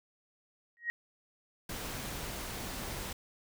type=tone with exponential growth; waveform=sine; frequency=1886 Hz; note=A#6; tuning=20 cents sharp; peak=-27 dBFS; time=0.77-0.9 s; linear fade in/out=0 ms; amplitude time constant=27 ms
type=noise; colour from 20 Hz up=pink; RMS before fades=-40 dBFS; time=1.69-3.13 s; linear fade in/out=5 ms
effects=none